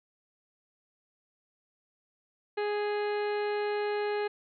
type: harmonic tone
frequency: 415.3 Hz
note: G#4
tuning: in tune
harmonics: 1 / 2 / 3 / 4 / 5 / 6 / 7 / 8 / 9 / 10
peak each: -29 / -36 / -45 / -41 / -45 / -46 / -50 / -58 / -59 / -50 dBFS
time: 2.57-4.28 s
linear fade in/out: 10 ms
effects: none